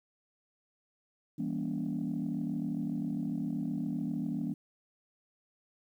sine chord, E diminished seventh, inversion none, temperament just, 164.81 / 197.78 / 237.3 / 284.8 Hz, E3 / G3 / Bb3 / Db4, 0 / +16 / +31 / +47 cents, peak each -37 / -37 / -35 / -36 dBFS, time 1.38-4.54 s, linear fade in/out 10 ms, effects tanh soft clip ceiling -25 dBFS + 11-bit

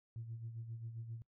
sine tone with tremolo, 114.6 Hz, A#2, 29 cents flat, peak -40 dBFS, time 0.16-1.22 s, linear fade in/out 0 ms, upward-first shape sine, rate 7.5 Hz, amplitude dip 60%, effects noise-tail reverb RT60 0.1 s tail -25 dB re dry + tanh soft clip ceiling -37 dBFS

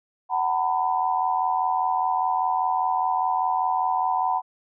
sine tone cluster, 749 / 910 / 995 Hz, F#5 / A#5 / B5, +21 / -42 / +13 cents, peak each -24 / -26 / -25 dBFS, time 0.29-4.42 s, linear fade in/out 50 ms, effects none

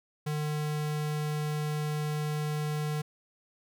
square tone, 150.8 Hz, D3, 46 cents sharp, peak -30 dBFS, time 0.26-3.02 s, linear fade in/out 10 ms, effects none

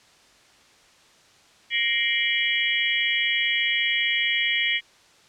sine tone cluster, 1878 / 2113 / 2338 / 2949 / 3291 Hz, A#6 / C7 / D7 / F#7 / G#7, +12 / +16 / -8 / -6 / -16 cents, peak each -27 dBFS, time 1.7-4.81 s, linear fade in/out 50 ms, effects white hiss -55 dBFS RMS until 5.28 s + low-pass 6000 Hz 12 dB/octave

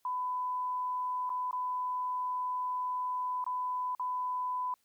sine tone with dropouts, 1001 Hz, B5, 23 cents sharp, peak -31 dBFS, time 0.05-4.74 s, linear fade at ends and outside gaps 2 ms, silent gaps 1.294-1.301 / 1.511-1.529 / 3.442-3.464 / 3.95-3.996 s, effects white hiss -74 dBFS RMS until 4.84 s

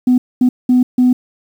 sine tone bursts at uneven times, 250.4 Hz, B3, 24 cents sharp, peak -6 dBFS, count 4, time 0.07-0.18 / 0.41-0.49 / 0.69-0.83 / 0.98-1.13 s, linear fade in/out 5 ms, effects tanh soft clip ceiling -4 dBFS + 7-bit

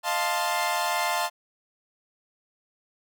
sawtooth chord, F dominant seventh, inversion third, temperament equal with one note detuned, 617.6 / 698.5 / 880 / 1046.5 Hz, Eb5 / F5 / A5 / C6, -13 / 0 / 0 / 0 cents, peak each -30 / -25 / -25 / -26 dBFS, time 0.03-1.3 s, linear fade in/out 50 ms, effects none

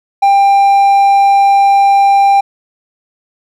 triangle tone, 794 Hz, G5, 22 cents sharp, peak -3 dBFS, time 0.22-2.41 s, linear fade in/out 10 ms, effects none

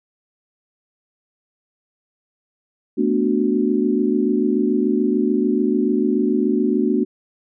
sine chord, B minor seventh, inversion third, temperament equal, 220 / 246.9 / 293.7 / 370 Hz, A3 / B3 / D4 / F#4, 0 / 0 / 0 / 0 cents, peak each -21 dBFS, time 2.97-7.05 s, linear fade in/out 20 ms, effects none

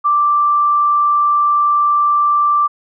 sine tone, 1174.7 Hz, D6, in tune, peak -10 dBFS, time 0.04-2.68 s, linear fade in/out 20 ms, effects none

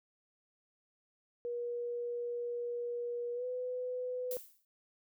sine tone with pitch glide, 479.5 to 501 Hz, A#4 to B4, +49 to +25 cents, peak -35 dBFS, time 1.45-4.37 s, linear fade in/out 0 ms, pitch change +76 cents, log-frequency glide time 3.34-3.45 s
violet noise with exponential decay, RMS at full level -39 dBFS, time 4.31-4.65 s, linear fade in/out 2 ms, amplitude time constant 72 ms
effects none

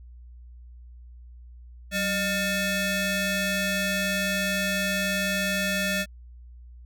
20% pulse ring-modulated tone, 799 Hz, G5, 33 cents sharp, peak -16 dBFS, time 1.91-6.06 s, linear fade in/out 50 ms, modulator 989 Hz, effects added 60 Hz sine -43 dBFS peak until 6.85 s

